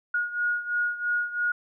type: beating tone pair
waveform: sine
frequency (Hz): 1441 / 1444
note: F#6 / F#6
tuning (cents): -46 / -43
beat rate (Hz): 3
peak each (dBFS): -26 / -30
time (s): 0.14-1.52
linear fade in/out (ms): 5
effects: none